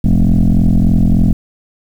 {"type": "tone with frequency modulation", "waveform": "sine", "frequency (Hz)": 103, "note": "G#2", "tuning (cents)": -14, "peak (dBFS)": -5, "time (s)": [0.04, 1.33], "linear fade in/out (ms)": 5, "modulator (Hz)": 43.4, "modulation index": 3.2, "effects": ["tanh soft clip ceiling -5 dBFS", "7-bit"]}